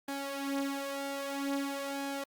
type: tone with flanger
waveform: sawtooth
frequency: 277.5 Hz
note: C#4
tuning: 2 cents sharp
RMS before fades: -36 dBFS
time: 0.08-2.24 s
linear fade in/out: 5 ms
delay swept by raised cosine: 1.2 to 5.8 ms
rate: 0.51 Hz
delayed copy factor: +0.7
effects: Opus 32 kbps